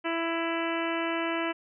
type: harmonic tone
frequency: 332 Hz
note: E4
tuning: 12 cents sharp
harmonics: 1 / 2 / 3 / 4 / 5 / 6 / 7 / 8 / 9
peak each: -31 / -34 / -36 / -37 / -38 / -39 / -39 / -40 / -41 dBFS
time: 0.04-1.53 s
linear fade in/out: 20 ms
effects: none